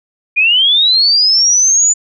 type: linear sweep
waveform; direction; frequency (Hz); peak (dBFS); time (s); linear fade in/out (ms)
sine; up; 2397 to 7040; -7; 0.36-1.94; 20
effects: none